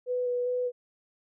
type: tone with vibrato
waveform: sine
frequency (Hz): 493.9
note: B4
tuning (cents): 0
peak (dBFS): -26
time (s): 0.06-0.72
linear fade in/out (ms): 50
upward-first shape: square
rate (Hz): 2.5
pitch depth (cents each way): 11
effects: none